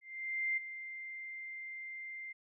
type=tone with ADSR envelope; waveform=sine; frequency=2093 Hz; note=C7; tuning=in tune; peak=-30 dBFS; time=0.01-2.33 s; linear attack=560 ms; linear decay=14 ms; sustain=-12 dB; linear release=14 ms; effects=none